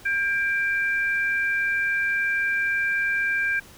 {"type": "tone pair together", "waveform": "sine", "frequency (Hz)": [1600.9, 2349], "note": ["G6", "D7"], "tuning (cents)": [36, 0], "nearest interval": "perfect fifth", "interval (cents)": 664, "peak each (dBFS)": [-22, -27], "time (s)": [0.05, 3.6], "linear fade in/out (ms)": 10, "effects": ["pink hiss -48 dBFS RMS until 3.77 s"]}